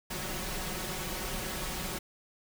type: noise with comb filter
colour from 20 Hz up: pink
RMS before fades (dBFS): -36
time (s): 0.1-1.99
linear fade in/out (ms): 10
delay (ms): 5.4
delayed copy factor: +0.65
effects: none